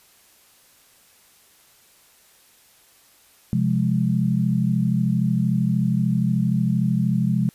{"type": "chord", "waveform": "sine", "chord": "F minor", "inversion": "second", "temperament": "equal", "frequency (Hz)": [130.81, 174.61, 207.7], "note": ["C3", "F3", "Ab3"], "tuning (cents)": [0, 0, 0], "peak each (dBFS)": -22, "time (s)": [3.53, 7.49], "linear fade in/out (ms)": 0, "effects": ["white hiss -55 dBFS RMS until 7.54 s", "resampled to 32000 Hz"]}